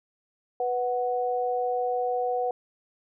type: tone pair together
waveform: sine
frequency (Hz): 493.9 / 740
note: B4 / F#5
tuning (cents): 0 / 0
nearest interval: perfect fifth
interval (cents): 700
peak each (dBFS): -27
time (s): 0.6-2.51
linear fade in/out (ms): 2
effects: none